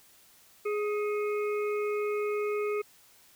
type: harmonic tone with a mistuned harmonic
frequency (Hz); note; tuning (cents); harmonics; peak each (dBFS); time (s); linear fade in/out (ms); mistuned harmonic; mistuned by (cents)
417.1; G#4; +7; 1 / 3 / 5 / 6; -28 / -38 / -42 / -44; 0.65-2.82; 10; 5; +62
effects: white hiss -59 dBFS RMS until 3.35 s